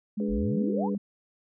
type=tone with pitch glide; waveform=sine; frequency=209.6 to 200.6 Hz; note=G#3 to G3; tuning=+16 to +40 cents; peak=-27 dBFS; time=0.17-0.98 s; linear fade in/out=10 ms; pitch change=-76 cents; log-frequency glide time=0.56-0.83 s
type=chord; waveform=sine; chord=G# diminished; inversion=second; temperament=equal; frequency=293.7 / 415.3 / 493.9 Hz; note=D4 / G#4 / B4; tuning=0 / 0 / 0 cents; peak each=-35 dBFS; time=0.2-0.95 s; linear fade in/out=2 ms
type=exponential sweep; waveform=sine; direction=up; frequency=37.14 to 1062 Hz; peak=-29 dBFS; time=0.28-0.9 s; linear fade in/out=50 ms
effects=none